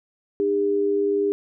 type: tone pair together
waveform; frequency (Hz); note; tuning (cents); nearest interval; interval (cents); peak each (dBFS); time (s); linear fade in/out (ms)
sine; 302.4 / 403.6; D#4 / G#4; -49 / -49; perfect fourth; 500; -27 / -19; 0.4-1.32; 0
effects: none